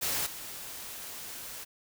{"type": "noise with level steps", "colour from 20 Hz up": "white", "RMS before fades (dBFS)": [-31, -42], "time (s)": [0.01, 1.65], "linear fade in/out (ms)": 20, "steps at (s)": 0.26, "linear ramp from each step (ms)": 5, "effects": []}